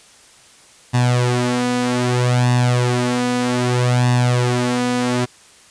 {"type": "tone with flanger", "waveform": "sawtooth", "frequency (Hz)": 123.47, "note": "B2", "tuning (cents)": 0, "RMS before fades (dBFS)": -17, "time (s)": [0.93, 5.26], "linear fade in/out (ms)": 20, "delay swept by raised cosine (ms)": [1.1, 4.1], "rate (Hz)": 0.63, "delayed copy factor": 0.75, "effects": ["white hiss -47 dBFS RMS until 5.7 s", "resampled to 22050 Hz"]}